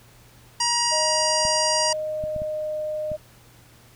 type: harmonic tone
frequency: 950 Hz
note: A#5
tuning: 33 cents sharp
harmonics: 1 / 2 / 3 / 5 / 6 / 7 / 8 / 9 / 10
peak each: -25 / -32 / -32 / -24 / -27 / -32 / -37 / -33 / -38 dBFS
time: 0.6-1.93 s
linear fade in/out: 5 ms
type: tone with pitch glide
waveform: sine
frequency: 619 to 612.6 Hz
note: D#5 to D#5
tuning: -9 to -27 cents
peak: -25 dBFS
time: 0.91-3.17 s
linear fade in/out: 20 ms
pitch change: -18 cents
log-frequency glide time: 1.82-2.78 s
type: clicks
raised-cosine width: 5 ms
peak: -22 dBFS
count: 5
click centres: 1.452 / 2.239 / 2.363 / 2.419 / 3.117 s
effects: added 119 Hz sine -53 dBFS peak until 3.95 s + pink hiss -53 dBFS RMS until 3.95 s